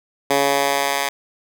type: tone with high-pass filter sweep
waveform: 10% pulse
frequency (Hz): 140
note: C#3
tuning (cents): +18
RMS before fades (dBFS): -19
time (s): 0.3-1.09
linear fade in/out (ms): 5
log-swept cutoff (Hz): 380 to 1100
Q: 0.8
effects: none